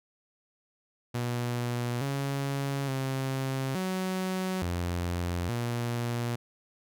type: tone with pitch steps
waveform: sawtooth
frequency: 120.9 / 138.7 / 133.5 / 186.7 / 87.5 / 119.2 Hz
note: B2 / C#3 / C3 / F#3 / F2 / A#2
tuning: -36 / +1 / +35 / +16 / +4 / +39 cents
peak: -25 dBFS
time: 1.14-6.36 s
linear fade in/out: 10 ms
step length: 870 ms
effects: none